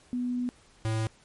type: tone pair in turn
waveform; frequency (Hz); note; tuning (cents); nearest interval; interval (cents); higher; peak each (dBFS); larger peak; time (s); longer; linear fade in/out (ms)
sine / square; 246.7 / 110.78; B3 / A2; -2 / +12; octave + major second; 1386; first; -27 / -27; neither; 0.13-0.49 / 0.85-1.07; first; 0
effects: pink hiss -59 dBFS RMS until 1.24 s + MP3 48 kbps